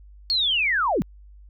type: linear sweep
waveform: sine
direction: down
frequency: 4399 to 129.4 Hz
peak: -19 dBFS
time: 0.3-1.02 s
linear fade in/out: 0 ms
effects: added 50 Hz sine -44 dBFS peak until 1.49 s